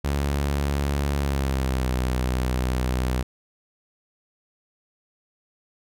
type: tone with pitch glide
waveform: sawtooth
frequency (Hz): 70.8 to 63.08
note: C#2 to B1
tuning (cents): +37 to +37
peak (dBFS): -18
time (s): 0.04-3.23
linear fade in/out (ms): 10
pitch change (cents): -200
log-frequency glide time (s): 1.17-1.92
effects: none